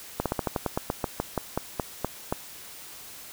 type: slowing click train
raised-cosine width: 1 ms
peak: -11 dBFS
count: 16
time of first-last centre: 0.2-2.325 s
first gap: 57 ms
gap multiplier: 1.12
effects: white hiss -44 dBFS RMS until 3.32 s